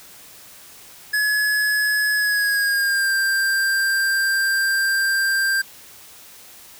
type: tone with pitch glide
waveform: square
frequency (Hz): 1696 to 1582.4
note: G#6 to G6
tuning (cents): +36 to +16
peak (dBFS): -18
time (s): 1.13-5.62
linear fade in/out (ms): 10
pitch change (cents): -120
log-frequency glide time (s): 2.14-3.13
effects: white hiss -44 dBFS RMS until 6.79 s